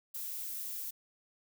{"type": "noise", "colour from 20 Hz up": "violet", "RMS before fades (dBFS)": -40, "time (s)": [0.14, 0.91], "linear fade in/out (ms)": 10, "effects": []}